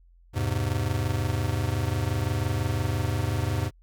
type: chord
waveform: square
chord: E augmented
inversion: none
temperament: just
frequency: 82.41 / 103.01 / 128.76 Hz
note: E2 / G#2 / B#2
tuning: 0 / -14 / -27 cents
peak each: -31 / -28 / -31 dBFS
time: 0.33-3.71 s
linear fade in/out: 50 ms
effects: added 43 Hz sine -53 dBFS peak until 3.82 s